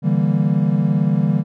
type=chord; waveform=triangle; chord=E half-diminished seventh; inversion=third; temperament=equal; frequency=146.83 / 164.81 / 196 / 233.1 Hz; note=D3 / E3 / G3 / Bb3; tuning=0 / 0 / 0 / 0 cents; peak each=-17 / -17 / -17 / -22 dBFS; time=0.02-1.44 s; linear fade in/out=50 ms; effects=none